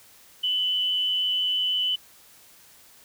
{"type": "tone with amplitude modulation", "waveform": "sine", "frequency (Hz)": 2998, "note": "F#7", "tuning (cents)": 22, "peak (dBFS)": -20, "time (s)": [0.43, 1.96], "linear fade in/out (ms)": 10, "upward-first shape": "sine", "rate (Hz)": 184, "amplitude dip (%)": 40, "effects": ["white hiss -53 dBFS RMS until 3.04 s"]}